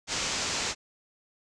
white low-pass noise, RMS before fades -31 dBFS, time 0.07-0.75 s, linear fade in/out 50 ms, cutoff 7400 Hz, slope 48 dB/octave, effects none

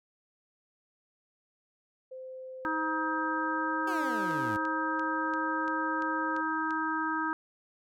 sine tone with pitch glide, 518 to 528.9 Hz, C5 to C5, -17 to +19 cents, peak -40 dBFS, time 2.11-6.41 s, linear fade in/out 10 ms, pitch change +36 cents, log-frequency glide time 3.31-3.87 s
harmonic tone, 316.5 Hz, D#4, 30 cents sharp, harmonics 1 / 3 / 4 / 5, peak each -34 / -34 / -34 / -34 dBFS, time 2.65-7.33 s, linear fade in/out 0 ms
20% pulse exponential sweep, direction down, 395.2 to 98 Hz, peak -32 dBFS, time 3.87-4.57 s, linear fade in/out 5 ms
click train, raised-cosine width 0.2 ms, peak -30 dBFS, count 8, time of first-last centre 4.31-6.707 s, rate 2.92 Hz
effects none

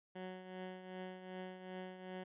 15% pulse tone with tremolo, 185 Hz, F#3, in tune, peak -37 dBFS, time 0.15-2.24 s, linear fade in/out 10 ms, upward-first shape triangle, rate 2.6 Hz, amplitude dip 65%, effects resampled to 8000 Hz

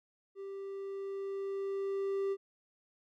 triangle tone with level ramp, 392.5 Hz, G4, 2 cents sharp, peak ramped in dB -39 to -28 dBFS, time 0.35-2.37 s, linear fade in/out 50 ms, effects none

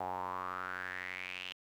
sawtooth tone with band-pass filter sweep, 91.8 Hz, F#2, 13 cents flat, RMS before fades -41 dBFS, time 0-1.53 s, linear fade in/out 5 ms, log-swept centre 780 to 3000 Hz, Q 5.7, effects 11-bit

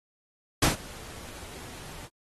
pink noise with ADSR envelope, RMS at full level -20 dBFS, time 0.62-2.09 s, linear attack 7 ms, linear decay 130 ms, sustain -24 dB, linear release 42 ms, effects AAC 32 kbps

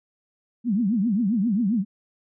sine tone with vibrato, 214.8 Hz, A3, 41 cents flat, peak -19 dBFS, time 0.64-1.85 s, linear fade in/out 50 ms, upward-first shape triangle, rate 7.5 Hz, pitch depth 300 cents each way, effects none

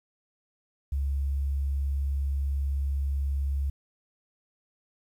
sine tone, 69.3 Hz, C#2, in tune, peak -25 dBFS, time 0.92-3.7 s, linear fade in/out 5 ms, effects 10-bit

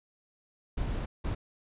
brown noise bursts at uneven times, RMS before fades -32 dBFS, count 2, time 0.77-1.06 / 1.24-1.35 s, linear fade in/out 10 ms, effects resampled to 8000 Hz

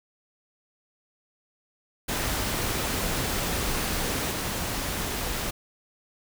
pink noise with level steps, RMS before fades -28 / -30 dBFS, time 2.08-5.51 s, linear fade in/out 10 ms, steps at 4.3 s, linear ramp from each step 20 ms, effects none

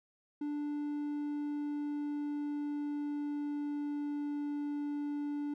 triangle tone with pitch glide, 293.5 to 291.1 Hz, D4 to D4, -1 to -15 cents, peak -32 dBFS, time 0.41-5.54 s, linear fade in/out 5 ms, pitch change -14 cents, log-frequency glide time 0.73-4.52 s, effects none

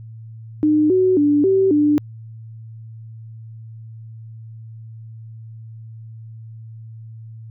sine tone with pitch steps, 303.9 / 372.2 / 292.1 / 384.5 / 296.2 Hz, D#4 / F#4 / D4 / G4 / D4, -41 / +10 / -9 / -33 / +15 cents, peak -12 dBFS, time 0.63-1.98 s, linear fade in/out 0 ms, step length 270 ms, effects added 112 Hz sine -34 dBFS peak until 7.5 s

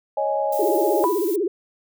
sine chord, C# suspended second, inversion none, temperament just, 554.4 / 623.7 / 831.5 Hz, C#5 / D#5 / G#5, 0 / +4 / +2 cents, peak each -24 dBFS, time 0.17-1.05 s, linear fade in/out 5 ms
violet noise, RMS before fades -34 dBFS, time 0.52-1.36 s, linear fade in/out 5 ms
sine tone with vibrato, 373.9 Hz, F#4, 18 cents sharp, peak -19 dBFS, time 0.59-1.48 s, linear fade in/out 5 ms, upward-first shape sine, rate 16 Hz, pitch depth 230 cents each way
sine tone with exponential decay, 987.8 Hz, B5, in tune, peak -16 dBFS, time 1.04-1.37 s, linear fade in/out 0 ms, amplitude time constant 70 ms
effects none

